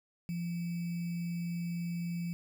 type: tone with sample-and-hold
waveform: sine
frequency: 171.8 Hz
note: F3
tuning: 28 cents flat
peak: -33 dBFS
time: 0.29-2.33 s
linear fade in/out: 0 ms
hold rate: 2450 Hz
effects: none